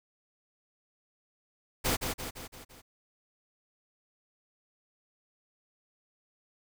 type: noise with echo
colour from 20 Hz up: pink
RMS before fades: -28 dBFS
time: 1.84-1.97 s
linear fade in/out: 20 ms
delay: 170 ms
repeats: 5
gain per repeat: -5 dB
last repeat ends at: 2.82 s
effects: none